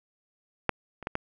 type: clicks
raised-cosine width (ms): 0.5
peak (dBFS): -7 / -26 / -15 / -13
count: 4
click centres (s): 0.693 / 1.027 / 1.071 / 1.154
effects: none